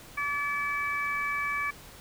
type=harmonic tone; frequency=575 Hz; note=D5; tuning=37 cents flat; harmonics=2 / 3 / 4; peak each=-32 / -34 / -31 dBFS; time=0.17-1.71 s; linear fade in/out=10 ms; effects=pink hiss -49 dBFS RMS until 2 s

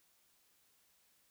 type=silence; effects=white hiss -72 dBFS RMS until 1.3 s

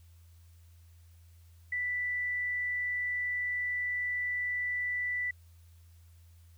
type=tone; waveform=sine; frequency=1975.5 Hz; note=B6; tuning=in tune; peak=-30 dBFS; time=1.72-5.31 s; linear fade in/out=5 ms; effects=added 84 Hz sine -54 dBFS peak until 6.57 s + white hiss -69 dBFS RMS until 6.57 s

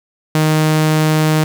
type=tone; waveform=sawtooth; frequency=155.56 Hz; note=D#3; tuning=in tune; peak=-7 dBFS; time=0.35-1.44 s; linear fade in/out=2 ms; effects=7-bit

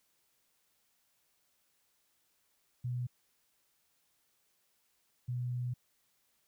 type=tone bursts at uneven times; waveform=sine; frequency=123.47 Hz; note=B2; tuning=in tune; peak=-33 dBFS; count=2; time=2.84-3.07 / 5.28-5.74 s; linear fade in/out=10 ms; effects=white hiss -75 dBFS RMS until 6.47 s

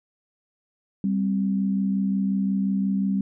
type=tone pair together; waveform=sine; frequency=195.98 / 261.6 Hz; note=G3 / C4; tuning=0 / 0 cents; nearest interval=perfect fourth; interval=500 cents; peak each=-21 / -29 dBFS; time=1.04-3.21 s; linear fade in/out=2 ms; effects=none

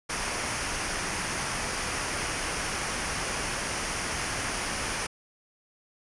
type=noise with comb filter; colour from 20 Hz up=pink; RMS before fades=-31 dBFS; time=0.09-5.07 s; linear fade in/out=10 ms; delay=0.26 ms; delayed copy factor=-0.5; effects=resampled to 24000 Hz

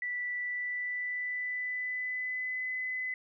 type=tone with pitch glide; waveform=sine; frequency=1968 to 2017 Hz; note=B6 to B6; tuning=-7 to +36 cents; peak=-32 dBFS; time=0.02-3.14 s; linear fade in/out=2 ms; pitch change=+43 cents; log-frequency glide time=0.36-2.7 s; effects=none

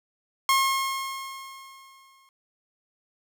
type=tone with exponential decay; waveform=sawtooth; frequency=1077 Hz; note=C6; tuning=50 cents sharp; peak=-14 dBFS; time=0.49-2.29 s; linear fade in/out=1 ms; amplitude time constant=390 ms; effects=none

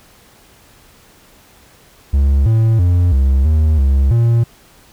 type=tone with pitch steps; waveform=triangle; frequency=69.4 / 112.3 / 88.3 / 67.1 / 77.7 / 68.1 / 116.7 Hz; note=C#2 / A2 / F2 / C2 / D#2 / C#2 / A#2; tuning=+3 / +36 / +20 / +44 / -2 / -30 / +2 cents; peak=-7 dBFS; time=2.13-4.44 s; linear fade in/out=10 ms; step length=330 ms; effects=pink hiss -47 dBFS RMS until 4.92 s

